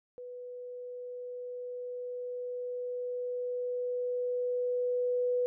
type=tone with level ramp; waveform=sine; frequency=493.9 Hz; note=B4; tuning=in tune; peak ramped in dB=-41 to -26 dBFS; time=0.18-5.46 s; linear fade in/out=0 ms; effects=none